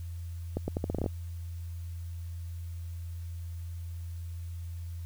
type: accelerating click train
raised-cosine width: 2 ms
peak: -17 dBFS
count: 10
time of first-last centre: 0.57-1.062 s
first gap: 110 ms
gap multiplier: 0.81
effects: added 85 Hz sine -36 dBFS peak until 5.05 s + white hiss -60 dBFS RMS until 5.05 s